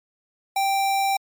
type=tone; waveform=square; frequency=784 Hz; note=G5; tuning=in tune; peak=-20 dBFS; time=0.56-1.17 s; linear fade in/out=5 ms; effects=MP3 96 kbps